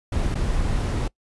brown noise with dropouts, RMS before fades -23 dBFS, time 0.12-1.08 s, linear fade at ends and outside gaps 5 ms, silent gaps 0.344-0.353 s, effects noise-tail reverb RT60 0.1 s tail -23 dB re dry + resampled to 24000 Hz

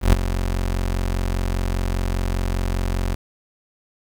30% pulse tone with ADSR envelope, 45 Hz, F#1, 47 cents flat, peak -6 dBFS, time 0.01-3.15 s, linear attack 120 ms, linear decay 15 ms, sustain -11 dB, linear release 7 ms, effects 7-bit

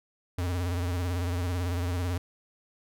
square tone with vibrato, 88.3 Hz, F2, 20 cents sharp, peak -28 dBFS, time 0.38-2.18 s, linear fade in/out 5 ms, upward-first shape sine, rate 18 Hz, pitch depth 72 cents each way, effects none

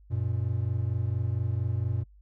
triangle tone pair together, 94.06 / 118.4 Hz, F#2 / A#2, +29 / +27 cents, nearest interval major third, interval 398 cents, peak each -27 dBFS, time 0.1-2.04 s, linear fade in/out 20 ms, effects noise-tail reverb RT60 0.1 s tail -26 dB re dry + added 50 Hz sine -52 dBFS peak until 2.21 s

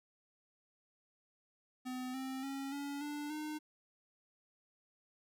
square tone with pitch steps, 254 / 263.4 / 273.2 / 283.3 / 293.8 / 304.7 Hz, B3 / C4 / C#4 / C#4 / D4 / D#4, +49 / +12 / -25 / +38 / +1 / -36 cents, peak -40 dBFS, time 1.85-3.59 s, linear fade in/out 20 ms, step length 290 ms, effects none

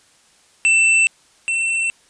square tone pair in turn, 2671 / 2693 Hz, E7 / E7, +22 / +36 cents, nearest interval unison, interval 14 cents, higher second, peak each -12 / -18 dBFS, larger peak first, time 0.65-1.07 / 1.48-1.9 s, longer neither, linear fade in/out 0 ms, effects white hiss -54 dBFS RMS until 2.09 s + resampled to 22050 Hz

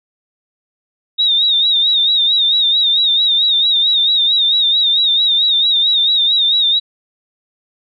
sine tone with vibrato, 3729 Hz, A#7, in tune, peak -10 dBFS, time 1.18-6.8 s, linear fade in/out 20 ms, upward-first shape sine, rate 4.5 Hz, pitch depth 80 cents each way, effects none

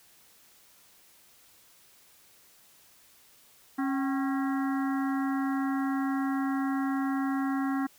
harmonic tone with a mistuned harmonic, 272.7 Hz, C#4, 28 cents flat, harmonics 1 / 3 / 4 / 5 / 6 / 7, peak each -27 / -37 / -39 / -41 / -43 / -44 dBFS, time 3.78-7.87 s, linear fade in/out 10 ms, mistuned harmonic 3, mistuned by -97 cents, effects white hiss -59 dBFS RMS until 7.98 s

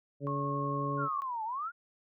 harmonic tone, 141.9 Hz, C#3, 41 cents sharp, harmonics 1 / 2 / 3 / 4, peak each -35 / -38 / -40 / -41 dBFS, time 0.2-1.09 s, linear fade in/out 50 ms
sine tone with vibrato, 1089 Hz, C#6, 31 cents flat, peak -34 dBFS, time 0.27-1.22 s, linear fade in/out 0 ms, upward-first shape triangle, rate 11 Hz, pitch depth 12 cents each way
sine exponential two-way sweep, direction down then up, 1459 to 853 to 1459 Hz, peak -33 dBFS, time 0.97-1.72 s, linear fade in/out 50 ms, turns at 1.44 s
effects none

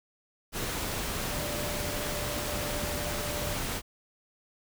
sine tone in noise, 590 Hz, D5, 8 cents sharp, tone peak -38 dBFS, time 1.28-3.59 s, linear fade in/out 50 ms, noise pink, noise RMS -33 dBFS, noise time 0.52-3.82 s, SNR -8 dB, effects none

